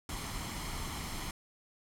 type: noise with comb filter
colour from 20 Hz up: pink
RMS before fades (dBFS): -39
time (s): 0.09-1.31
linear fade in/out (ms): 2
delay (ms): 0.95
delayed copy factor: +0.5
effects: low-pass 12000 Hz 12 dB/octave